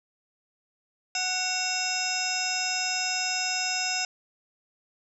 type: harmonic tone with a mistuned harmonic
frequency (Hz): 740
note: F#5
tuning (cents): 0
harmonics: 1 / 2 / 3 / 4 / 5 / 7 / 8 / 9 / 10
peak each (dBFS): -34 / -36 / -38 / -32 / -40 / -30 / -37 / -38 / -38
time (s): 1.15-4.05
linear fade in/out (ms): 2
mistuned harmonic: 4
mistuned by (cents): -140
effects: none